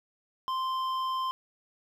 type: tone with hard clipping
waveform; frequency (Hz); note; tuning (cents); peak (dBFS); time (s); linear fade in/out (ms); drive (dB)
sine; 1043; C6; -6; -30; 0.48-1.31; 0; 8
effects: none